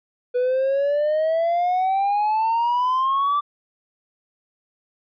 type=exponential sweep; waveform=triangle; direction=up; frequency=489.8 to 1174.7 Hz; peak=-15 dBFS; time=0.34-3.41 s; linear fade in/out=20 ms; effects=tanh soft clip ceiling -12 dBFS + resampled to 11025 Hz